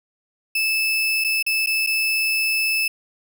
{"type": "tone with dropouts", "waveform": "35% pulse", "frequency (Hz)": 2622, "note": "E7", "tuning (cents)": -10, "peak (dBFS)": -17, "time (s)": [0.55, 2.88], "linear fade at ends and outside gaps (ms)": 5, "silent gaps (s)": [[1.241, 1.245], [1.427, 1.464], [1.662, 1.67], [1.865, 1.871]], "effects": []}